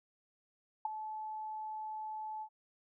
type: tone with ADSR envelope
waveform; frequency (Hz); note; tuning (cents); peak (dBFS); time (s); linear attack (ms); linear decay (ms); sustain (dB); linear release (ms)
sine; 865; A5; -30; -28; 0.85-2.49; 4; 12; -11; 73
effects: none